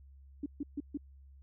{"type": "tone bursts", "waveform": "sine", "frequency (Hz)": 287, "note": "D4", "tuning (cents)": -40, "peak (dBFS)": -33, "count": 4, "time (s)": [0.43, 0.974], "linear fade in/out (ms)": 5, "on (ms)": 31, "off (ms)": 140, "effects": ["added 68 Hz sine -53 dBFS peak until 1.42 s"]}